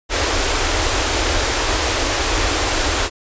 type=band-stop noise; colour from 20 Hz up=pink; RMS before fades=-18 dBFS; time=0.09-3.1 s; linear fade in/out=50 ms; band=100 to 280 Hz; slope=48 dB/octave; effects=resampled to 16000 Hz